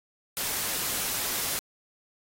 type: noise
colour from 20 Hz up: white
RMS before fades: -30 dBFS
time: 0.37-1.59 s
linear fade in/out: 0 ms
effects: AAC 48 kbps